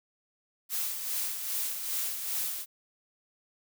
blue noise with tremolo, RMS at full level -31 dBFS, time 0.69-2.66 s, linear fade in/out 50 ms, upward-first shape sine, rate 2.5 Hz, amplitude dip 50%, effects none

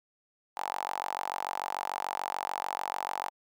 sawtooth tone with high-pass filter, 46.82 Hz, F#1, 21 cents sharp, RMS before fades -35 dBFS, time 0.56-3.3 s, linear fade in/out 20 ms, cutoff 850 Hz, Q 6.8, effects none

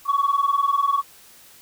sine tone pair together, 1111 / 1131.1 Hz, C#6 / C#6, +4 / +35 cents, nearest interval unison, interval 31 cents, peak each -19 dBFS, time 0.05-1.03 s, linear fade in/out 50 ms, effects tanh soft clip ceiling -13 dBFS + white hiss -49 dBFS RMS until 1.61 s

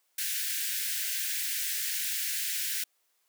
white high-pass noise, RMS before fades -32 dBFS, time 0.18-2.84 s, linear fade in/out 5 ms, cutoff 1500 Hz, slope 96 dB/octave, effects white hiss -73 dBFS RMS until 3.28 s + high-pass 400 Hz 12 dB/octave

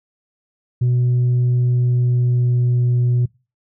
sine tone with pitch glide, 123.47 to 122.4 Hz, B2 to B2, 0 to -15 cents, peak -11 dBFS, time 0.81-3.26 s, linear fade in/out 10 ms, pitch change -15 cents, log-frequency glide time 1.6-2.93 s, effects noise-tail reverb RT60 0.3 s tail -24 dB re dry + tanh soft clip ceiling -12 dBFS

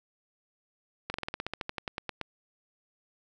slowing click train, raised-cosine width 0.3 ms, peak -17 dBFS, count 16, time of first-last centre 1.1-2.213 s, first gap 41 ms, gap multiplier 1.08, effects none

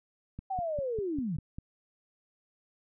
click train, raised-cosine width 5 ms, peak -27 dBFS, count 7, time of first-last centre 0.39-1.585 s, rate 5.02 Hz
sine linear sweep, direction down, 784 to 137.7 Hz, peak -30 dBFS, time 0.5-1.37 s, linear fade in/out 10 ms
effects none

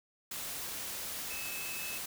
sine tone in noise, 2600 Hz, E7, 24 cents flat, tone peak -42 dBFS, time 1.3-1.98 s, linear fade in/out 5 ms, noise white, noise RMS -40 dBFS, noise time 0.31-2.06 s, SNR -5 dB, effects none

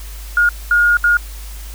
sine tone bursts at uneven times, 1428 Hz, F6, 38 cents sharp, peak -9 dBFS, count 3, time 0.37-0.49 / 0.71-0.97 / 1.04-1.17 s, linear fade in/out 2 ms, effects added 51 Hz sine -28 dBFS peak until 1.74 s + white hiss -38 dBFS RMS until 1.74 s

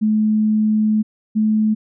sine tone pair in turn, 215 / 215.9 Hz, A3 / A3, -40 / -33 cents, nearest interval unison, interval 7 cents, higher second, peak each -13 dBFS, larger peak neither, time 0.01-1.03 / 1.35-1.75 s, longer first, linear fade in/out 20 ms, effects none

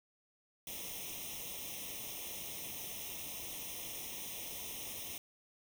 white noise with comb filter, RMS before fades -44 dBFS, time 0.67-5.18 s, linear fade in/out 2 ms, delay 0.33 ms, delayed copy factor +1, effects none

